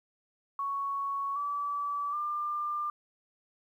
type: tone with pitch steps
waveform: sine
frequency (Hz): 1112 / 1152.5 / 1194.6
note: C#6 / D6 / D6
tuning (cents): +5 / -33 / +29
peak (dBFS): -30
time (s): 0.59-2.9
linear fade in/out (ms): 2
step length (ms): 770
effects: 11-bit